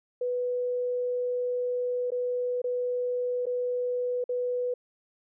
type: tone with dropouts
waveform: sine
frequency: 493.9 Hz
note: B4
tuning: in tune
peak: -26 dBFS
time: 0.21-4.74 s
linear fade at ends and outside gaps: 5 ms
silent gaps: 2.105-2.118 / 2.618-2.641 / 3.457-3.466 / 4.241-4.291 s
effects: none